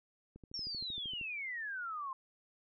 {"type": "click train", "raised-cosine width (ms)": 3, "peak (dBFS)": -39, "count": 12, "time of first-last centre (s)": [0.36, 1.213], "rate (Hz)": 12.9}
{"type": "exponential sweep", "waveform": "sine", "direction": "down", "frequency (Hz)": [5600, 1035], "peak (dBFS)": -38, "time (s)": [0.54, 2.13], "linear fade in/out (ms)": 2}
{"effects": []}